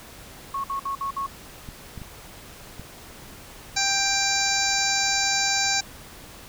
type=tone bursts; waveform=sine; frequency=1100 Hz; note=C#6; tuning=14 cents flat; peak=-25 dBFS; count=5; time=0.54-1.264 s; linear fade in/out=5 ms; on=100 ms; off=56 ms
type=clicks; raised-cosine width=5 ms; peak=-25 dBFS; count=4; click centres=1.688 / 1.977 / 2.017 / 2.796 s
type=harmonic tone; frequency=789 Hz; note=G5; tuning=11 cents sharp; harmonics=1 / 2 / 3 / 5 / 6 / 7 / 8 / 9; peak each=-29 / -29 / -29 / -29 / -29 / -29 / -29 / -29 dBFS; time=3.76-5.81 s; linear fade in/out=10 ms
effects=pink hiss -44 dBFS RMS until 6.48 s